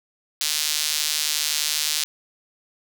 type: tone with high-pass filter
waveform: sawtooth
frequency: 151.7 Hz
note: D#3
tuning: 44 cents flat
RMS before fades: -24 dBFS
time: 0.41-2.04 s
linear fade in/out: 0 ms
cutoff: 4200 Hz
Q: 1.2
effects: none